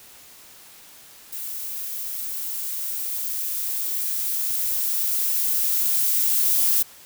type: noise with level ramp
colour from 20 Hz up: violet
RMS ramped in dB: -32 to -19 dBFS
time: 1.32-6.83 s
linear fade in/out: 10 ms
effects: white hiss -47 dBFS RMS until 7.05 s